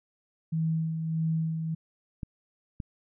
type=tone with tremolo; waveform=sine; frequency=161.1 Hz; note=E3; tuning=39 cents flat; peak=-24 dBFS; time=0.52-1.75 s; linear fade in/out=10 ms; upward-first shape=sine; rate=1.6 Hz; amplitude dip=45%
type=clicks; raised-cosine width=5 ms; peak=-22 dBFS; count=2; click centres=2.232 / 2.802 s
effects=none